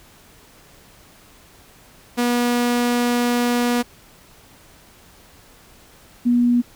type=tone pair in turn; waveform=sawtooth / sine; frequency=241.8 / 241.8 Hz; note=B3 / B3; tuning=-36 / -36 cents; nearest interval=unison; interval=0 cents; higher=neither; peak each=-13 dBFS; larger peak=neither; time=2.17-3.83 / 6.25-6.62 s; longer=first; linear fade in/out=20 ms; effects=pink hiss -49 dBFS RMS until 6.75 s